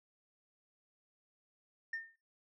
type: tone with exponential decay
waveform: sine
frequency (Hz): 1816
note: A#6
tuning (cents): -46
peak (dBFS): -32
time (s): 1.93-2.16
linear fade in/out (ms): 5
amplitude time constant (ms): 49
effects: noise-tail reverb RT60 0.4 s tail -23 dB re dry + tanh soft clip ceiling -34 dBFS